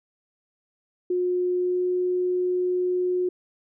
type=tone with pitch glide; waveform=sine; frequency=360 to 362.1 Hz; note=F#4 to F#4; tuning=-47 to -37 cents; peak=-21 dBFS; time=1.1-3.29 s; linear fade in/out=5 ms; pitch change=+10 cents; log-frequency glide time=1.59-1.84 s; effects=none